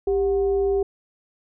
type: tone with frequency modulation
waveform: sine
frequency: 394.7 Hz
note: G4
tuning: 12 cents sharp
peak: -18 dBFS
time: 0.07-0.83 s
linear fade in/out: 5 ms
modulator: 338 Hz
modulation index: 0.35
effects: none